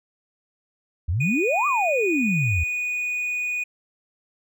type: exponential two-way sweep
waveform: sine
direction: up then down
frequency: 73.42 to 1213 to 73.42 Hz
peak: -20 dBFS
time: 1.08-2.64 s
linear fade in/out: 10 ms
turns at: 1.67 s
type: tone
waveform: triangle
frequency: 2469 Hz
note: D#7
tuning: 14 cents flat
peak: -22 dBFS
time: 1.2-3.64 s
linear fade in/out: 10 ms
effects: none